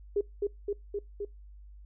sine tone with echo, 407.1 Hz, G#4, 35 cents flat, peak -24 dBFS, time 0.16-0.21 s, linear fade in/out 5 ms, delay 260 ms, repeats 4, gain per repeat -2 dB, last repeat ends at 1.25 s, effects noise-tail reverb RT60 0.2 s tail -24 dB re dry + added 50 Hz sine -47 dBFS peak until 1.85 s

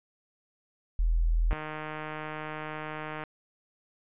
sine tone, 41.2 Hz, E1, in tune, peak -22 dBFS, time 0.99-1.53 s, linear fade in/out 0 ms
click train, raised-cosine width 0.5 ms, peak -22 dBFS, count 267, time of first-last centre 1.51-3.237 s, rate 154 Hz
effects resampled to 8000 Hz

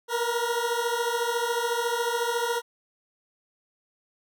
20% pulse beating tone pair, 466.2 / 480.2 Hz, A#4 / B4, 0 / -49 cents, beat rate 14 Hz, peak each -23 dBFS, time 0.08-2.62 s, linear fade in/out 50 ms, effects none

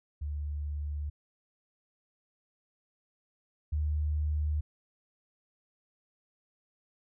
sine tone pair in turn, 73.6 / 75.49 Hz, D2 / D2, +4 / +48 cents, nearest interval unison, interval 44 cents, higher second, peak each -32 / -27 dBFS, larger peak second, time 0.21-1.1 / 3.72-4.61 s, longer neither, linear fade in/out 10 ms, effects none

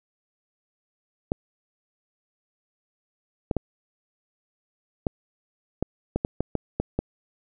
clicks, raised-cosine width 2 ms, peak -10 dBFS, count 11, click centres 1.319 / 3.512 / 3.567 / 5.068 / 5.826 / 6.16 / 6.249 / 6.406 / 6.553 / 6.8 / 6.99 s, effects none

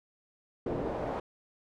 brown noise with band-pass filter sweep, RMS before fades -34 dBFS, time 0.66-1.2 s, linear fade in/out 5 ms, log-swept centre 420 to 790 Hz, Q 1.7, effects none

